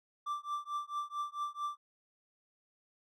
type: tone with tremolo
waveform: triangle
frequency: 1174.7 Hz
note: D6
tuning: in tune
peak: -30 dBFS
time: 0.26-1.77 s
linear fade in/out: 10 ms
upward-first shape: triangle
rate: 4.5 Hz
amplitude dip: 100%
effects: none